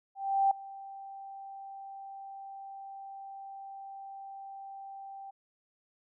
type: tone with ADSR envelope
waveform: sine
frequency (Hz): 784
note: G5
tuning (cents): 0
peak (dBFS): -21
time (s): 0.15-5.31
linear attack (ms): 360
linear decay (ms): 4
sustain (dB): -21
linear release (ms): 12
effects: none